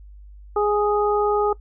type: harmonic tone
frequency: 415.3 Hz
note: G#4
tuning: in tune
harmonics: 1 / 2 / 3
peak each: -19 / -23 / -25 dBFS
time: 0.56-1.53 s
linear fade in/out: 5 ms
effects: noise-tail reverb RT60 0.1 s tail -20 dB re dry + added 50 Hz sine -40 dBFS peak until 1.6 s